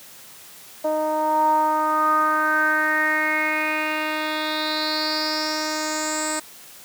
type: tone with low-pass filter sweep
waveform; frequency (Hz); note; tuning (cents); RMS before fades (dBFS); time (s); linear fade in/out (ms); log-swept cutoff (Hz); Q
10% pulse; 308.8; D#4; -13; -22; 0.84-6.4; 10; 700 to 8300; 6.5
effects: white hiss -44 dBFS RMS until 6.84 s + high-pass 80 Hz 12 dB/octave